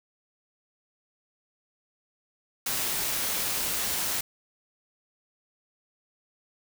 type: noise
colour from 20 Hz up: white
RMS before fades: -29 dBFS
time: 2.66-4.21 s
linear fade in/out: 5 ms
effects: none